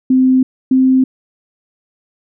sine tone pair in turn, 258.9 / 260.6 Hz, C4 / C4, -18 / -7 cents, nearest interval unison, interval 11 cents, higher second, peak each -7 dBFS, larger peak neither, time 0.1-0.43 / 0.71-1.04 s, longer neither, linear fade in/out 5 ms, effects none

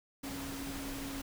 sine tone in noise, 274.7 Hz, C#4, 16 cents flat, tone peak -41 dBFS, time 0.23-1.22 s, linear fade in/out 10 ms, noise pink, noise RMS -43 dBFS, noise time 0.23-1.22 s, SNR -1 dB, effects none

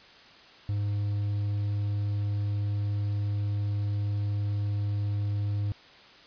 triangle tone, 102.4 Hz, G#2, 24 cents flat, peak -24 dBFS, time 0.69-5.72 s, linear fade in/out 0 ms, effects white hiss -52 dBFS RMS until 6.26 s + resampled to 11025 Hz

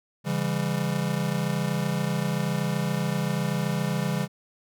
square chord, C# diminished, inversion none, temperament just, 138.59 / 166.31 / 199.57 Hz, C#3 / E3 / G3, 0 / +16 / +31 cents, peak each -30 / -29 / -30 dBFS, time 0.24-4.28 s, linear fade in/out 50 ms, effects none

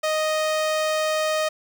sawtooth tone with notch filter, 622.3 Hz, D#5, in tune, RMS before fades -23 dBFS, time 0.03-1.49 s, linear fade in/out 10 ms, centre 12000 Hz, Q 1.4, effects 9-bit

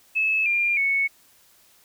sine tone with pitch steps, 2599 / 2397 / 2211 Hz, E7 / D7 / C#7, -25 / +35 / -5 cents, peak -19 dBFS, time 0.15-1.08 s, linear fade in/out 20 ms, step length 310 ms, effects white hiss -57 dBFS RMS until 1.84 s

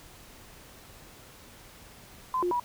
sine tone with pitch steps, 1025 / 355 / 971 Hz, C6 / F4 / B5, -36 / +28 / -30 cents, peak -25 dBFS, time 2.34-2.598 s, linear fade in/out 2 ms, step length 86 ms, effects pink hiss -51 dBFS RMS until 2.64 s

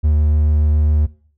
triangle tone, 75.6 Hz, D#2, 49 cents flat, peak -9 dBFS, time 0.03-1.07 s, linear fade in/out 20 ms, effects noise-tail reverb RT60 0.5 s tail -19 dB re dry

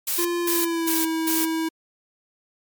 blue noise bursts, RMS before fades -24 dBFS, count 4, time 0.07-1.45 s, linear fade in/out 5 ms, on 180 ms, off 220 ms
square tone with pitch glide, 346.6 to 323.4 Hz, F4 to E4, -13 to -33 cents, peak -23 dBFS, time 0.18-1.69 s, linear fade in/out 10 ms, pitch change -120 cents, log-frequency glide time 0.42-1.01 s
effects MP3 96 kbps

